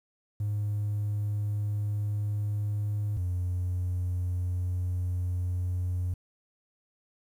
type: tone pair in turn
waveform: triangle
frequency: 103.83 / 90.1 Hz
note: G#2 / F#2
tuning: 0 / -45 cents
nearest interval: major second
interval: 245 cents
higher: first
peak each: -24 dBFS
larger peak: neither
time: 0.4-3.17 / 3.17-6.14 s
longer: second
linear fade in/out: 5 ms
effects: tanh soft clip ceiling -23 dBFS + 10-bit